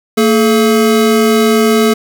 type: tone pair together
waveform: square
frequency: 227.1 / 428.7 Hz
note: A#3 / A4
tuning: -45 / -45 cents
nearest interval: major seventh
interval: 1100 cents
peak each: -11 dBFS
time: 0.17-1.94 s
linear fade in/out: 10 ms
effects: none